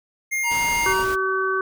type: tone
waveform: square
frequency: 2123 Hz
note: C7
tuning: 25 cents sharp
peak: -22 dBFS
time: 0.31-0.94 s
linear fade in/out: 20 ms
type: tone with vibrato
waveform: square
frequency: 940 Hz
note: A#5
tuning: 14 cents sharp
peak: -24 dBFS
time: 0.43-1.06 s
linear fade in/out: 50 ms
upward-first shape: triangle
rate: 12 Hz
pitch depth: 12 cents each way
type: noise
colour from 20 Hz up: pink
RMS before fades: -33 dBFS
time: 0.5-1.16 s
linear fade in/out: 20 ms
type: harmonic tone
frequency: 381.1 Hz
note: G4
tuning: 49 cents flat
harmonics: 1 / 3 / 4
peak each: -24 / -24 / -24 dBFS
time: 0.86-1.61 s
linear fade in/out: 2 ms
effects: none